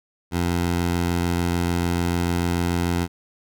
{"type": "tone", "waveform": "15% pulse", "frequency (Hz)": 86.8, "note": "F2", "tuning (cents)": -10, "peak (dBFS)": -14, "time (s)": [0.31, 3.08], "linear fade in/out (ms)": 50, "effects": []}